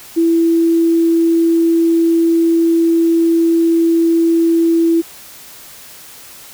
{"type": "tone", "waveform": "sine", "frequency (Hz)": 332.3, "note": "E4", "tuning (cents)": 14, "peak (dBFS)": -9, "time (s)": [0.16, 5.02], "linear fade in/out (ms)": 20, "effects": ["white hiss -37 dBFS RMS until 6.53 s"]}